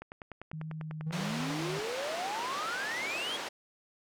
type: click train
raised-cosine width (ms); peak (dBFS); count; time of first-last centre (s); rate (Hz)
0.5; -28; 19; 0.02-1.802; 10.1
type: tone with vibrato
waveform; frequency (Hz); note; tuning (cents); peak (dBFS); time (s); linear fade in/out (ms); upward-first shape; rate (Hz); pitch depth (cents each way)
sine; 156.4; D#3; +9; -37; 0.53-1.79; 5; triangle; 1.5; 15
type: exponential sweep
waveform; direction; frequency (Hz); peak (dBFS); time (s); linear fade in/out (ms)
triangle; up; 155.6 to 3371; -33; 1.06-3.37; 10
type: band-pass noise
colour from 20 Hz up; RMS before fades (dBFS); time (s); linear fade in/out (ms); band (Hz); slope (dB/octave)
pink; -39; 1.12-3.49; 10; 410 to 5300; 12
effects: none